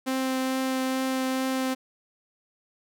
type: tone with vibrato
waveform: sawtooth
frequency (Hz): 261.6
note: C4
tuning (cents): 0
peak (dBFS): -21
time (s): 0.06-1.75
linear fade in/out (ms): 20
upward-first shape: triangle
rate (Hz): 2.3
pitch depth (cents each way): 9
effects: none